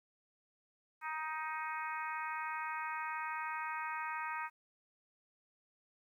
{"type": "harmonic tone", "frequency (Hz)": 313, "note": "D#4", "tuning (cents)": 10, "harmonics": [3, 4, 5, 6, 7, 8], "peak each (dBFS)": [-41, -43, -45, -47, -48, -49], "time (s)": [1.01, 4.5], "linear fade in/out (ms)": 50, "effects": ["12-bit"]}